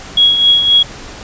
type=tone with tremolo; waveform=sine; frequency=3322 Hz; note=G#7; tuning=in tune; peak=-4 dBFS; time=0.17-0.83 s; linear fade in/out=5 ms; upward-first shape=triangle; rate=3.8 Hz; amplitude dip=60%; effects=pink hiss -31 dBFS RMS until 1.23 s + resampled to 16000 Hz